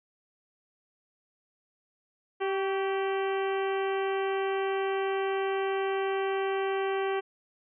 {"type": "harmonic tone with a mistuned harmonic", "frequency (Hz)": 389, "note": "G4", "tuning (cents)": -13, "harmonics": [1, 2, 3, 4, 5, 6, 7, 8], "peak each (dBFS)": [-28, -34, -38, -40, -42, -44, -45, -46], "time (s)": [2.4, 7.21], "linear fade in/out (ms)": 20, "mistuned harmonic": 3, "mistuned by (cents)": -42, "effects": []}